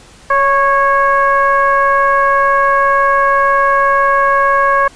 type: tone with frequency modulation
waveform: sine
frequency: 1103 Hz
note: C#6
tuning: 9 cents flat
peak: -8 dBFS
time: 0.3-4.88 s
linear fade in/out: 5 ms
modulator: 546 Hz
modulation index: 1
effects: pink hiss -41 dBFS RMS until 4.95 s + resampled to 22050 Hz